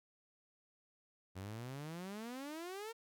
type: exponential sweep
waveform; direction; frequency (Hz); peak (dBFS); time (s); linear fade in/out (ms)
sawtooth; up; 90.6 to 466.2; -40; 1.35-2.93; 20
effects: none